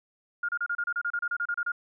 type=tone bursts; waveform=sine; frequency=1417 Hz; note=F6; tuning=25 cents sharp; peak=-26 dBFS; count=15; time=0.43-1.719 s; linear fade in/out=5 ms; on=57 ms; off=31 ms; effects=none